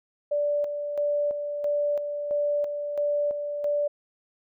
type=tone with tremolo; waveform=sine; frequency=584 Hz; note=D5; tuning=10 cents flat; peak=-22 dBFS; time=0.31-3.88 s; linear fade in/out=10 ms; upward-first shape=square; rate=1.5 Hz; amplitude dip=50%; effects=none